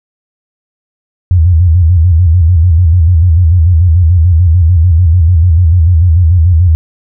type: tone with vibrato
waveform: sine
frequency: 85 Hz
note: F2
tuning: 46 cents flat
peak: -3 dBFS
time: 1.31-6.75 s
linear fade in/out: 0 ms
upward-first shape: square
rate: 6.8 Hz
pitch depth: 110 cents each way
effects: none